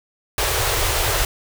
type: band-stop noise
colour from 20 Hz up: pink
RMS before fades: -20 dBFS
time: 0.38-1.25 s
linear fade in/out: 2 ms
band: 120 to 360 Hz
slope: 48 dB/octave
effects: none